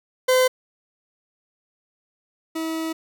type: tone pair in turn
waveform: 40% pulse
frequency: 512 / 322.5 Hz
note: C5 / E4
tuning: -38 / -38 cents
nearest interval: minor sixth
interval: 800 cents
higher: first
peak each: -14 / -24 dBFS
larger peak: first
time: 0.28-0.48 / 2.55-2.93 s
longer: second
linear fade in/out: 10 ms
effects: none